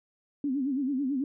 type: tone with vibrato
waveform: sine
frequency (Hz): 271.1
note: C#4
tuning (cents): -38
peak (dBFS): -26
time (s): 0.44-1.24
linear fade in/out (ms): 2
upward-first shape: sine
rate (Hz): 9.1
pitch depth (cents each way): 130
effects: none